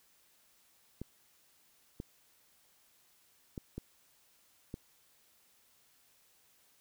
clicks, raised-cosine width 3 ms, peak -27 dBFS, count 5, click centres 1.016 / 2.001 / 3.578 / 3.78 / 4.741 s, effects white hiss -68 dBFS RMS until 6.8 s

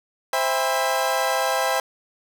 30% pulse chord, C major seventh, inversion none, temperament equal with one note detuned, 523.3 / 659.3 / 802.3 / 987.8 Hz, C5 / E5 / G5 / B5, 0 / 0 / +40 / 0 cents, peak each -23 / -23 / -22 / -26 dBFS, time 0.33-1.8 s, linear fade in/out 2 ms, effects none

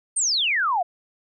sine exponential sweep, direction down, 9100 to 669 Hz, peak -19 dBFS, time 0.16-0.83 s, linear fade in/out 10 ms, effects none

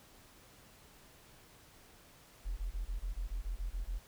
sine tone bursts, 42.33 Hz, E1, 47 cents sharp, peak -34 dBFS, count 11, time 2.45-3.99 s, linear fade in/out 20 ms, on 120 ms, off 22 ms, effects pink hiss -60 dBFS RMS until 4.07 s

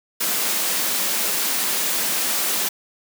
white high-pass noise, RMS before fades -22 dBFS, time 0.2-2.69 s, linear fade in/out 10 ms, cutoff 170 Hz, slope 96 dB/octave, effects none

